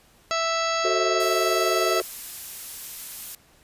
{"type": "harmonic tone", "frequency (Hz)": 659.3, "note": "E5", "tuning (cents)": 0, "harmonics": [1, 2, 3, 4, 5, 6, 7, 8, 10], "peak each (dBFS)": [-27, -26, -33, -33, -36, -37, -33, -38, -35], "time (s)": [0.31, 2], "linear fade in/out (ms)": 0}
{"type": "chord", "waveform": "triangle", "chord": "F# diminished seventh", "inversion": "none", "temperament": "just", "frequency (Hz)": [370, 444, 532.8, 639.4], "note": ["F#4", "A4", "C5", "Eb5"], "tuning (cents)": [0, 16, 31, 47], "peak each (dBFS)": [-24, -27, -30, -28], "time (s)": [0.84, 2.02], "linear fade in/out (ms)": 10}
{"type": "noise", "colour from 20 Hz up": "blue", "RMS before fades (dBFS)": -35, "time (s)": [1.2, 3.35], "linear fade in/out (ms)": 2}
{"effects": ["pink hiss -57 dBFS RMS until 3.63 s", "resampled to 32000 Hz"]}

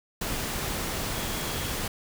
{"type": "tone in noise", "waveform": "sine", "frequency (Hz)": 3308, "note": "G#7", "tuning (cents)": -8, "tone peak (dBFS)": -42, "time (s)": [1.15, 1.72], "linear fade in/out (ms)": 5, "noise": "pink", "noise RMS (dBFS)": -31, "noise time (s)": [0.21, 1.88], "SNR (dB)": -14, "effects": []}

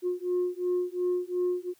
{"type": "beating tone pair", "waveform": "sine", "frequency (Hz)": [357.5, 360.3], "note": ["F4", "F#4"], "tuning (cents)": [41, -46], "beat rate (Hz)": 2.8, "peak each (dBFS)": -28, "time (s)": [0.02, 1.74], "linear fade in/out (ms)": 50, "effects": ["tanh soft clip ceiling -21 dBFS", "white hiss -64 dBFS RMS until 1.79 s"]}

